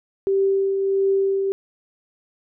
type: tone with tremolo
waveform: sine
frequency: 390.2 Hz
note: G4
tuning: 8 cents flat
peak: -15 dBFS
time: 0.27-1.52 s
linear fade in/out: 0 ms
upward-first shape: triangle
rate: 1.5 Hz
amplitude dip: 40%
effects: none